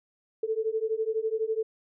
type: beating tone pair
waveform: sine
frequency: 435.9 / 447.9 Hz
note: A4 / A4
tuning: -16 / +31 cents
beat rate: 12 Hz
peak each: -29 / -29 dBFS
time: 0.43-1.63 s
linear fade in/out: 5 ms
effects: none